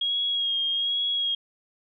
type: tone with vibrato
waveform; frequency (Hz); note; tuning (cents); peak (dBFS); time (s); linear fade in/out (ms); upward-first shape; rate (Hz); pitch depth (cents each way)
sine; 3280; G#7; -22; -23; 0.01-1.35; 5; sine; 1.2; 28
effects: none